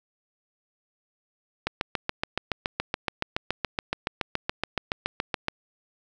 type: click train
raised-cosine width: 0.3 ms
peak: -9 dBFS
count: 28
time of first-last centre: 1.67-5.484 s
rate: 7.08 Hz
effects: none